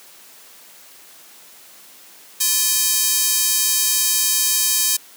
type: tone with high-pass filter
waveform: square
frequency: 349.2 Hz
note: F4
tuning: in tune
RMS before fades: -18 dBFS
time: 2.4-4.97 s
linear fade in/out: 10 ms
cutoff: 6300 Hz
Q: 0.84
effects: white hiss -45 dBFS RMS until 5.16 s + high-pass 200 Hz 12 dB/octave